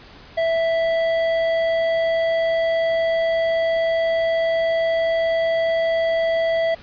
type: tone with tanh clipping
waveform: sine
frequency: 659.3 Hz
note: E5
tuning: in tune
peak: -19 dBFS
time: 0.37-6.75 s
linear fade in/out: 10 ms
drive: 12 dB
effects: pink hiss -44 dBFS RMS until 6.82 s + resampled to 11025 Hz